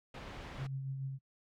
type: low-pass noise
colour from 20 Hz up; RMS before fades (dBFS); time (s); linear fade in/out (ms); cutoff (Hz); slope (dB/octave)
pink; -47; 0.14-0.67; 5; 3000; 12
type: tone with tremolo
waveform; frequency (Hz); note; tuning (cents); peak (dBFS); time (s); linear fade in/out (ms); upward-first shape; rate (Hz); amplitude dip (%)
sine; 134.8; C#3; -48; -35; 0.57-1.19; 50; sine; 6.8; 35
effects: noise-tail reverb RT60 0.1 s tail -25 dB re dry